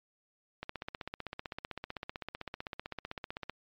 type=click train; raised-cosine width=0.3 ms; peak=-22 dBFS; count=46; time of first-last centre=0.63-3.496 s; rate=15.7 Hz; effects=low-pass 5000 Hz 12 dB/octave + MP3 64 kbps